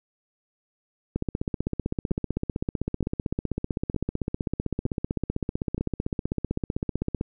two click trains, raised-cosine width 3 ms, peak -13 / -16 dBFS, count 96 / 5, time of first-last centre 1.16-7.211 / 2.11-5.78 s, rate 15.7 / 1.09 Hz, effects none

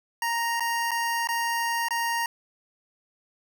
25% pulse tone with dropouts, 932.3 Hz, A#5, in tune, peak -21 dBFS, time 0.22-2.26 s, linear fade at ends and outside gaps 2 ms, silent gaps 0.597-0.605 / 0.909-0.915 / 1.273-1.288 / 1.885-1.907 s, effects none

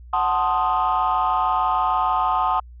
sine chord, F# diminished seventh, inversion none, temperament equal, 740 / 880 / 1046.5 / 1244.5 Hz, F#5 / A5 / C6 / Eb6, 0 / 0 / 0 / 0 cents, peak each -22 dBFS, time 0.13-2.6 s, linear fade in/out 5 ms, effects tanh soft clip ceiling -12 dBFS + added 60 Hz sine -39 dBFS peak until 2.8 s

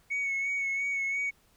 sine tone with vibrato, 2217 Hz, C#7, in tune, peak -26 dBFS, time 0.1-1.31 s, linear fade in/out 20 ms, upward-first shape sine, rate 2.9 Hz, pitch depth 27 cents each way, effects tanh soft clip ceiling -26 dBFS + pink hiss -65 dBFS RMS until 1.56 s

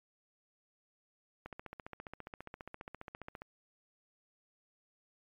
click train, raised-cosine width 0.5 ms, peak -29 dBFS, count 30, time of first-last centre 1.46-3.419 s, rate 14.8 Hz, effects MP3 96 kbps

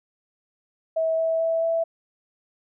sine tone with pitch steps, 647 / 651.5 / 656 / 660.6 Hz, E5 / E5 / E5 / E5, -32 / -20 / -9 / +4 cents, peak -20 dBFS, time 0.96-1.84 s, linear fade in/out 10 ms, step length 220 ms, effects none

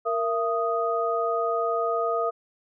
sine tone cluster, 464.5 / 673 / 1244 Hz, A#4 / E5 / D#6, -6 / +36 / -1 cents, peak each -27 dBFS, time 0.05-2.31 s, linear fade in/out 20 ms, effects none

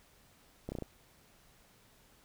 slowing click train, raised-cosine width 2 ms, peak -25 dBFS, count 5, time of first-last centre 0.69-0.823 s, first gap 30 ms, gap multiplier 1.07, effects pink hiss -64 dBFS RMS until 2.24 s

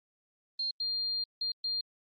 sine tone bursts at uneven times, 4200 Hz, C8, 6 cents sharp, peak -30 dBFS, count 4, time 0.59-0.71 / 0.8-1.24 / 1.41-1.52 / 1.64-1.81 s, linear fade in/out 5 ms, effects Opus 32 kbps

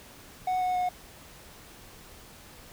triangle tone with pitch steps, 739 / 732.2 / 725.5 Hz, F#5 / F#5 / F#5, -2 / -18 / -34 cents, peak -23 dBFS, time 0.47-0.89 s, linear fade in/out 5 ms, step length 140 ms, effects pink hiss -50 dBFS RMS until 2.72 s

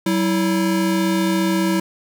square tone pair together, 189.33 / 327.1 Hz, F#3 / E4, +40 / -13 cents, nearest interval major sixth, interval 947 cents, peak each -20 dBFS, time 0.06-1.8 s, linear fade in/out 5 ms, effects none

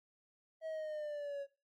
triangle linear sweep, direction down, 645 to 554.4 Hz, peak -37 dBFS, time 0.61-1.47 s, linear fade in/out 50 ms, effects noise-tail reverb RT60 0.3 s tail -19 dB re dry + AAC 48 kbps

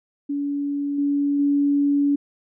sine tone with level steps, 284.9 Hz, C#4, 48 cents sharp, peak -22 / -18 / -16 dBFS, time 0.29-2.16 s, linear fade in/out 10 ms, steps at 0.98 / 1.39 s, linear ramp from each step 5 ms, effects none

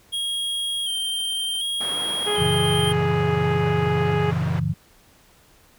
square tone with vibrato, 3215 Hz, G7, 43 cents sharp, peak -24 dBFS, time 0.12-2.93 s, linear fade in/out 20 ms, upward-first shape square, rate 0.67 Hz, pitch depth 33 cents each way
white band-pass noise, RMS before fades -35 dBFS, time 1.8-4.6 s, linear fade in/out 10 ms, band 130 to 1400 Hz, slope 12 dB/octave
harmonic tone, 415.8 Hz, G#4, 2 cents sharp, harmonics 1 / 2 / 3 / 4 / 5 / 6 / 7, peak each -23 / -29 / -33 / -35 / -37 / -39 / -40 dBFS, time 2.26-4.32 s, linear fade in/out 20 ms
sine chord, F# dominant seventh, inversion none, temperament equal, 92.5 / 116.54 / 138.59 / 164.81 Hz, F#2 / A#2 / C#3 / E3, 0 / 0 / 0 / 0 cents, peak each -28 / -29 / -25 / -24 dBFS, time 2.38-4.74 s, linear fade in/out 10 ms
effects pink hiss -55 dBFS RMS until 5.78 s

